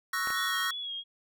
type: chord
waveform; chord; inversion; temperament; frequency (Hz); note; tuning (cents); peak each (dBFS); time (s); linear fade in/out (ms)
square; F# dominant seventh; second; equal; 1108.7 / 1318.5 / 1480 / 1864.7; C#6 / E6 / F#6 / A#6; 0 / 0 / 0 / 0; -37 / -36 / -36 / -33; 0.13-0.71; 5
type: clicks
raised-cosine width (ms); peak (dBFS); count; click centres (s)
0.5; -24; 2; 0.273 / 0.304
type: tone with vibrato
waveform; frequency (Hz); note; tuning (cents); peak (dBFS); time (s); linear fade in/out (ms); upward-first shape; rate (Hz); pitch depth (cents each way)
sine; 3322; G#7; 0; -34; 0.33-1.04; 50; sine; 2.8; 44
effects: none